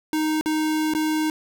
square tone with dropouts, 310.7 Hz, D#4, 2 cents flat, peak -21 dBFS, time 0.13-1.3 s, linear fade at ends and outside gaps 1 ms, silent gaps 0.411-0.459 / 0.937-0.949 s, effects none

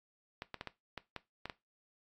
clicks, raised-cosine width 0.3 ms, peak -24 dBFS, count 8, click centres 0.421 / 0.543 / 0.611 / 0.673 / 0.977 / 1.163 / 1.456 / 1.498 s, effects noise-tail reverb RT60 0.2 s tail -17 dB re dry + AAC 64 kbps

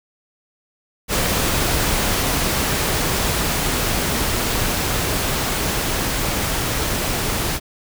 pink noise with level ramp, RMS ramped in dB -19 to -22 dBFS, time 1.08-7.6 s, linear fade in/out 50 ms, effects none

